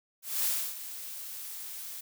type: noise with ADSR envelope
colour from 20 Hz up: blue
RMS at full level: -28 dBFS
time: 0.22-2.01 s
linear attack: 230 ms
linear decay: 290 ms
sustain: -13 dB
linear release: 10 ms
effects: none